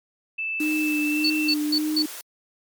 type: tone with pitch glide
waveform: sine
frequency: 2637 to 2674 Hz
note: E7 to E7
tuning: 0 to +24 cents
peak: -25 dBFS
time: 0.38-1.54 s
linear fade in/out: 10 ms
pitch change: +24 cents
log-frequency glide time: 1.01-1.24 s
type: high-pass noise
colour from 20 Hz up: white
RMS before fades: -37 dBFS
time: 0.6-2.21 s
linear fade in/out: 0 ms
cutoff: 390 Hz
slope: 24 dB/octave
type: tone with vibrato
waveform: sine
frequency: 303.2 Hz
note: D#4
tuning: 45 cents flat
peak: -22 dBFS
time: 0.6-2.06 s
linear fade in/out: 5 ms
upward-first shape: sine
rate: 1.7 Hz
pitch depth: 26 cents each way
type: tone bursts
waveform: sine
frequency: 4464 Hz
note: C#8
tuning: 11 cents sharp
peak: -19 dBFS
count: 4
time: 1.24-2.024 s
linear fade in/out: 5 ms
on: 61 ms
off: 180 ms
effects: MP3 96 kbps